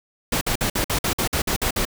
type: noise bursts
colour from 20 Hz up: pink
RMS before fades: -22 dBFS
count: 11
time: 0.32-1.852 s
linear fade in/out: 5 ms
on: 92 ms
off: 52 ms
effects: none